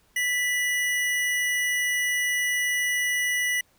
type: tone pair together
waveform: square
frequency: 1975.5 / 2909 Hz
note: B6 / F#7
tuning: 0 / -30 cents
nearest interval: perfect fifth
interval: 670 cents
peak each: -24 / -33 dBFS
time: 0.16-3.61 s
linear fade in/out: 5 ms
effects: pink hiss -63 dBFS RMS until 3.78 s